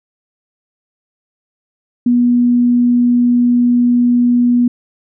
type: tone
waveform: sine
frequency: 242.8 Hz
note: B3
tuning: 29 cents flat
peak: -8 dBFS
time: 2.06-4.68 s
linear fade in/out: 5 ms
effects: none